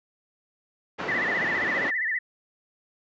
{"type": "band-pass noise", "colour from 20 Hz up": "pink", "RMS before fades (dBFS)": -32, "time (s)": [0.98, 1.91], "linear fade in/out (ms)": 20, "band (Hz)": [260, 2100], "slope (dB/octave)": 12}
{"type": "tone with vibrato", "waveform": "sine", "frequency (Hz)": 1882, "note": "A#6", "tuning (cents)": 16, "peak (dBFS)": -24, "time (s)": [1.08, 2.19], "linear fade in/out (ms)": 10, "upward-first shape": "sine", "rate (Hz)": 15, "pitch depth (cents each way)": 130}
{"effects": ["resampled to 16000 Hz"]}